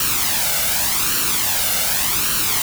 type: noise with flanger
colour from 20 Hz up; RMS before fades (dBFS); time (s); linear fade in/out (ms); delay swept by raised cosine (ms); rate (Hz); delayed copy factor
white; -19; 0-2.62; 2; 0.7 to 1.42; 0.86; +0.6
effects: none